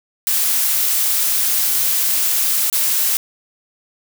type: noise with dropouts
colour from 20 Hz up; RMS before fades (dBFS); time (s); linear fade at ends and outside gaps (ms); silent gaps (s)
blue; -17; 0.27-3.17; 1; 2.7-2.727
effects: none